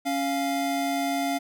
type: tone pair together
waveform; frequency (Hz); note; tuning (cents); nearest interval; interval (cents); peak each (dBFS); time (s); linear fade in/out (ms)
square; 277.2 / 698.5; C#4 / F5; 0 / 0; octave + major third; 1600; -28; 0.05-1.39; 20
effects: none